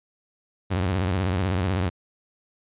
sawtooth tone with vibrato, 92.7 Hz, F#2, 4 cents sharp, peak -18 dBFS, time 0.7-1.9 s, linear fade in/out 20 ms, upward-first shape sine, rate 16 Hz, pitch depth 160 cents each way, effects resampled to 8000 Hz

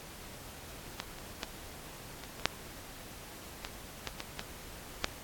clicks, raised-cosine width 0.2 ms, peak -17 / -28 / -16 / -26 / -27 / -6 / -19 / -17 / -19 / -18 / -8 dBFS, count 11, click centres 1.001 / 1.186 / 1.432 / 2.237 / 2.397 / 2.456 / 3.649 / 4.073 / 4.204 / 4.394 / 5.044 s, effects pink hiss -48 dBFS RMS until 5.23 s + AAC 64 kbps

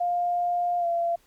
sine tone with pitch glide, 704 to 683.6 Hz, F5 to F5, +14 to -37 cents, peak -22 dBFS, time 0-1.16 s, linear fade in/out 10 ms, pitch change -51 cents, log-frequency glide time 0.79-0.86 s, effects pink hiss -62 dBFS RMS until 1.26 s + MP3 96 kbps

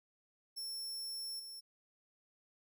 sawtooth tone with level steps, 5400 Hz, E8, 41 cents sharp, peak -38 / -44 dBFS, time 0.56-1.61 s, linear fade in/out 20 ms, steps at 1.39 s, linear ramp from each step 10 ms, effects none

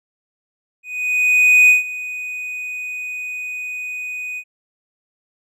triangle tone with ADSR envelope, 2489 Hz, D#7, in tune, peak -5 dBFS, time 0.83-4.44 s, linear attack 860 ms, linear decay 140 ms, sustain -18 dB, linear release 63 ms, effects none

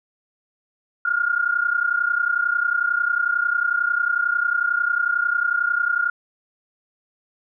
sine tone pair together, 1400 / 1431.1 Hz, F6 / F6, +4 / +42 cents, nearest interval unison, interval 38 cents, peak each -21 dBFS, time 1.05-6.1 s, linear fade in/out 5 ms, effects none

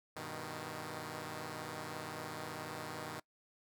5% pulse chord, G augmented, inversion none, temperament equal, 98 / 123.47 / 155.56 Hz, G2 / B2 / D#3, 0 / 0 / 0 cents, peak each -38 / -36 / -33 dBFS, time 0.16-3.2 s, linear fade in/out 5 ms, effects noise-tail reverb RT60 0.1 s tail -23 dB re dry

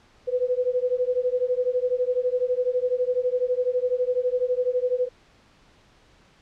sine beating tone pair, 493.9 / 505.9 Hz, B4 / B4, 0 / +42 cents, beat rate 12 Hz, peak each -24 dBFS, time 0.27-5.09 s, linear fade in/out 20 ms, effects pink hiss -57 dBFS RMS until 6.41 s + low-pass 5000 Hz 12 dB/octave

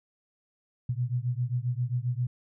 sine beating tone pair, 120 / 127.5 Hz, B2 / C3, -49 / -44 cents, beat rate 7.5 Hz, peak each -29 / -30 dBFS, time 0.89-2.27 s, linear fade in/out 5 ms, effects none

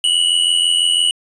square tone pair together, 2893 / 2979 Hz, F#7 / F#7, -40 / +11 cents, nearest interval minor second, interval 51 cents, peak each -16 dBFS, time 0.04-1.11 s, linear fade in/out 2 ms, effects resampled to 22050 Hz

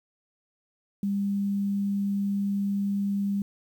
sine tone with quantisation, 199.9 Hz, G3, 34 cents sharp, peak -24 dBFS, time 1.03-3.42 s, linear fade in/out 2 ms, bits 9, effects none

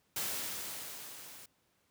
white noise with level ramp, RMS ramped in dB -35 to -52 dBFS, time 0.16-1.46 s, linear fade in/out 5 ms, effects pink hiss -74 dBFS RMS until 1.9 s + high-pass 80 Hz 12 dB/octave

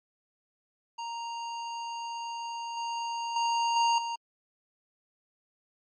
square tone with level steps, 932 Hz, A#5, 1 cent flat, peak -35 / -32 / -26 / -23 / -32 dBFS, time 0.98-4.16 s, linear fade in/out 10 ms, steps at 2.77 / 3.36 / 3.76 / 3.98 s, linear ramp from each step 2 ms, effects MP3 32 kbps

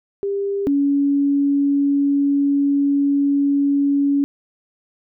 sine tone pair in turn, 398.6 / 281.9 Hz, G4 / C#4, +29 / +29 cents, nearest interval tritone, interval 600 cents, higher first, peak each -19 / -14 dBFS, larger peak second, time 0.23-0.67 / 0.67-4.24 s, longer second, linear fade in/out 0 ms, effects none

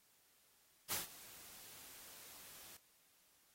white noise with ADSR envelope, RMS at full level -38 dBFS, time 0.89-2.77 s, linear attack 28 ms, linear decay 150 ms, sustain -19 dB, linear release 3 ms, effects white hiss -72 dBFS RMS until 3.54 s + AAC 48 kbps

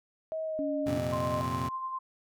sine tone with pitch glide, 637 to 612.1 Hz, D#5 to D#5, +41 to -28 cents, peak -31 dBFS, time 0.32-1.41 s, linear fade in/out 0 ms, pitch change -69 cents, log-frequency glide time 0.44-0.73 s
sine tone, 283.1 Hz, C#4, 37 cents sharp, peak -31 dBFS, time 0.59-0.98 s, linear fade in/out 0 ms
25% pulse chord, F suspended fourth, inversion none, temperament just, 87.31 / 116.41 / 130.96 Hz, F2 / Bb2 / C3, 0 / -2 / +2 cents, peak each -34 / -33 / -32 dBFS, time 0.86-1.69 s, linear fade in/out 10 ms
sine tone with tremolo, 1046.5 Hz, C6, in tune, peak -31 dBFS, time 1.12-1.99 s, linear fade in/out 10 ms, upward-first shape sine, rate 9.9 Hz, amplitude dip 40%
effects none

